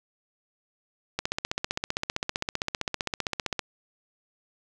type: click train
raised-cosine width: 0.2 ms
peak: -10 dBFS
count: 38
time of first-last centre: 1.19-3.593 s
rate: 15.4 Hz
effects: none